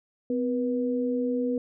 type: tone pair together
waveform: sine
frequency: 253.8 / 485.3 Hz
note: B3 / B4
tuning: +47 / -30 cents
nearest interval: major seventh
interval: 1123 cents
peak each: -26 / -28 dBFS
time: 0.3-1.58 s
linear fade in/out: 2 ms
effects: none